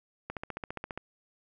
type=click train; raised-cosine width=0.5 ms; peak=-21 dBFS; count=11; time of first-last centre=0.3-0.976 s; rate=14.8 Hz; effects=none